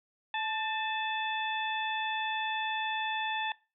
harmonic tone with a mistuned harmonic, 870 Hz, A5, 20 cents flat, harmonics 1 / 2 / 3 / 4, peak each -33 / -36 / -38 / -39 dBFS, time 0.34-3.52 s, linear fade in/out 2 ms, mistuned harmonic 2, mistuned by +43 cents, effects noise-tail reverb RT60 0.3 s tail -21 dB re dry

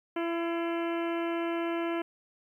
harmonic tone with a mistuned harmonic, 336.5 Hz, E4, 36 cents sharp, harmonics 1 / 2 / 3 / 4 / 5 / 6 / 7 / 8 / 9, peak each -30 / -36 / -40 / -42 / -44 / -46 / -47 / -48 / -49 dBFS, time 0.16-2.02 s, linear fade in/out 5 ms, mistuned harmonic 6, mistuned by +71 cents, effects 11-bit

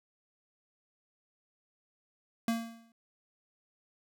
square tone with exponential decay, 229.3 Hz, A#3, 28 cents flat, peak -26 dBFS, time 2.48-2.92 s, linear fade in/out 2 ms, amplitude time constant 95 ms, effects none

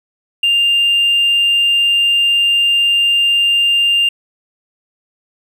triangle tone, 2798 Hz, F7, 3 cents sharp, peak -7 dBFS, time 0.43-4.09 s, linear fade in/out 5 ms, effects tanh soft clip ceiling -6 dBFS

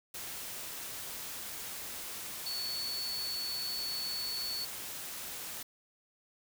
sine tone in noise, 4435 Hz, C#8, in tune, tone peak -35 dBFS, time 2.46-4.65 s, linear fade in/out 5 ms, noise white, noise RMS -42 dBFS, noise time 0.14-5.63 s, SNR +4 dB, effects none

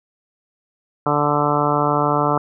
harmonic tone, 146.83 Hz, D3, in tune, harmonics 1 / 2 / 3 / 4 / 5 / 6 / 7 / 8 / 9, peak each -24 / -24 / -24 / -24 / -24 / -24 / -24 / -24 / -24 dBFS, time 1.06-2.38 s, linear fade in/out 2 ms, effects none

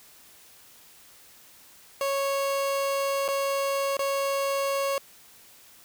30% pulse tone with dropouts, 552 Hz, C#5, 7 cents flat, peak -22 dBFS, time 2.01-4.98 s, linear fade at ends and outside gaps 1 ms, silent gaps 3.28-3.286 / 3.969-3.992 s, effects white hiss -53 dBFS RMS until 5.84 s

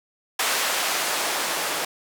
blue noise with band-pass filter sweep, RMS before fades -25 dBFS, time 0.39-1.85 s, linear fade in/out 5 ms, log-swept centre 820 to 480 Hz, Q 0.72, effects none

